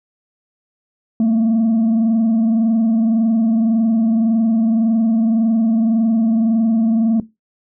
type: tone with frequency modulation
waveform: sine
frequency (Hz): 225.1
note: A3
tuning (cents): +40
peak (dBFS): -9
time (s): 1.2-7.2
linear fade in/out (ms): 2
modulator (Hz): 21.8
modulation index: 0.33
effects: noise-tail reverb RT60 0.2 s tail -18 dB re dry + tanh soft clip ceiling -11 dBFS